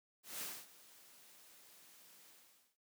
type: noise with ADSR envelope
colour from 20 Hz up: white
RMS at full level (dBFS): -43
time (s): 0.23-2.77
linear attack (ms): 180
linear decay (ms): 250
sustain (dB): -19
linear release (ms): 490
effects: high-pass 150 Hz 12 dB/octave